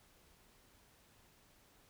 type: silence
effects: pink hiss -67 dBFS RMS until 1.89 s